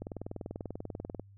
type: click train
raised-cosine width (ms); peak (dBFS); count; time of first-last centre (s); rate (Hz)
2; -25; 25; 0.02-1.196; 20.4
effects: added 99 Hz sine -53 dBFS peak until 1.37 s